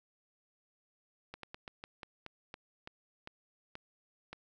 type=slowing click train; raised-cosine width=0.3 ms; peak=-28 dBFS; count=12; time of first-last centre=1.34-4.33 s; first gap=93 ms; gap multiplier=1.2; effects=none